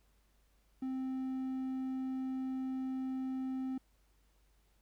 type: tone with hard clipping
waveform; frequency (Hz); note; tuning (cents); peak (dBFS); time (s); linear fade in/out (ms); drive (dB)
triangle; 261.6; C4; 0; -36; 0.82-3.78; 5; 6
effects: added 50 Hz sine -68 dBFS peak until 4.81 s + pink hiss -75 dBFS RMS until 4.81 s

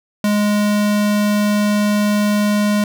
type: tone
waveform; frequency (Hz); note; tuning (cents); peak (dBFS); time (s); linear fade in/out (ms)
square; 207.7; G#3; 0; -14; 0.24-2.84; 2
effects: none

